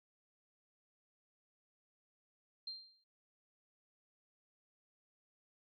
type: tone with exponential decay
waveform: sine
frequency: 4175 Hz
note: C8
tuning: 5 cents flat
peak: -38 dBFS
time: 2.67-3.04 s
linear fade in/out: 5 ms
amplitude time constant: 80 ms
effects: tanh soft clip ceiling -36 dBFS + MP3 32 kbps